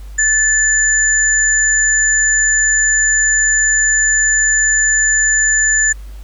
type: tone pair together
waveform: sine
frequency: 1742 / 7045 Hz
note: A6 / A8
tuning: -18 / +1 cents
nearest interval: 2 octaves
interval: 2419 cents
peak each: -13 dBFS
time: 0.18-5.93 s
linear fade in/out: 10 ms
effects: added 50 Hz sine -28 dBFS peak until 6.23 s + pink hiss -47 dBFS RMS until 6.23 s